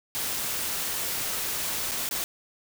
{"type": "noise with dropouts", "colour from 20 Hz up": "white", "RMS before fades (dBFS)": -30, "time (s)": [0.15, 2.24], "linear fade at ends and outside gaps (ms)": 0, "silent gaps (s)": [[1.912, 1.917], [2.089, 2.111]], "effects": []}